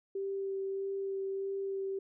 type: tone with vibrato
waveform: sine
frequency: 390 Hz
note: G4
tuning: 9 cents flat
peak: -33 dBFS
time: 0.15-1.99 s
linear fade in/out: 5 ms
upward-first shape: sine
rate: 1.6 Hz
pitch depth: 10 cents each way
effects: none